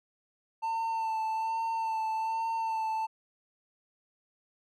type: tone with vibrato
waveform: triangle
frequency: 894 Hz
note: A5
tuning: 27 cents sharp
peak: -27 dBFS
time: 0.62-3.07 s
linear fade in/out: 20 ms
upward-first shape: sine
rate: 1.2 Hz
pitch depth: 24 cents each way
effects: none